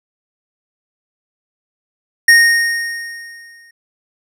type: tone with exponential decay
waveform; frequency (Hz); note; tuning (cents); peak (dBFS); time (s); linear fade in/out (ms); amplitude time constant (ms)
square; 1855; A#6; -9; -4; 2.28-3.71; 5; 310
effects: low-pass 12000 Hz 12 dB/octave